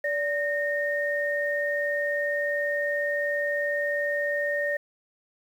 sine tone pair together, 580 / 1841.4 Hz, D5 / A#6, -22 / -22 cents, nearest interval octave + minor sixth, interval 2000 cents, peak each -27 dBFS, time 0.04-4.77 s, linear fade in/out 5 ms, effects 9-bit

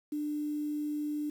sine tone with quantisation, 297.7 Hz, D4, 24 cents sharp, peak -31 dBFS, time 0.12-1.3 s, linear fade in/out 5 ms, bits 9, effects none

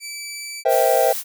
15% pulse tone, 2314 Hz, D7, 26 cents flat, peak -23 dBFS, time 0-0.64 s, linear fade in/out 50 ms
triangle chord, C dominant seventh, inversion third, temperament just, 470.9 / 523.3 / 654.1 / 784.9 Hz, Bb4 / C5 / E5 / G5, +18 / 0 / -14 / +2 cents, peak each -20 / -17 / -17 / -18 dBFS, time 0.65-1.13 s, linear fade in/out 10 ms
blue noise, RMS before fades -27 dBFS, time 0.68-1.24 s, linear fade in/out 50 ms
effects none

